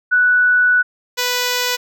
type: tone pair in turn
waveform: sine / 5% pulse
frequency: 1480 / 493.9 Hz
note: F#6 / B4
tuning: 0 / 0 cents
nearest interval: octave + perfect fifth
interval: 1900 cents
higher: first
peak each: -10 / -5 dBFS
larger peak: second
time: 0.11-0.83 / 1.17-1.77 s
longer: first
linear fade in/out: 20 ms
effects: none